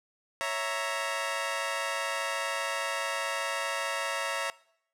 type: chord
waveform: 15% pulse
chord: A# diminished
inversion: first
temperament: equal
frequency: 554.4 / 659.3 / 932.3 Hz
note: C#5 / E5 / A#5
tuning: 0 / 0 / 0 cents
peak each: -28 dBFS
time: 0.41-4.5 s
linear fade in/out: 0 ms
effects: noise-tail reverb RT60 0.7 s tail -21 dB re dry + low-pass 11000 Hz 12 dB/octave